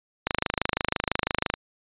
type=click train; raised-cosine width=0.3 ms; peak=-6 dBFS; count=34; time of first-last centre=0.27-1.539 s; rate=26 Hz; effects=resampled to 8000 Hz